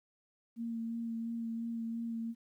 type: tone with vibrato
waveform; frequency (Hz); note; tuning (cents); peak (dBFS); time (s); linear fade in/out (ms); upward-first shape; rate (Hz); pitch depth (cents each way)
sine; 229.8; A#3; -25; -35; 0.56-2.35; 50; sine; 2.9; 17
effects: 12-bit